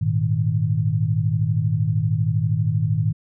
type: chord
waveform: sine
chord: Ab suspended second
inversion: none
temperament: equal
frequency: 103.83 / 116.54 / 155.56 Hz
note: Ab2 / Bb2 / Eb3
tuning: 0 / 0 / 0 cents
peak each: -22 dBFS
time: 0.01-3.13 s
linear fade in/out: 10 ms
effects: none